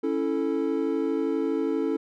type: chord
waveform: triangle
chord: A major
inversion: first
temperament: equal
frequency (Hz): 277.2 / 329.6 / 440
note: C#4 / E4 / A4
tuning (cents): 0 / 0 / 0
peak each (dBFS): -26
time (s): 0.03-1.97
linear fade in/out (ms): 10
effects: none